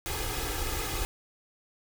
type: noise with comb filter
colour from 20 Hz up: pink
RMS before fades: -32 dBFS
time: 0.06-1.05 s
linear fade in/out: 0 ms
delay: 2.4 ms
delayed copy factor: +0.9
effects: none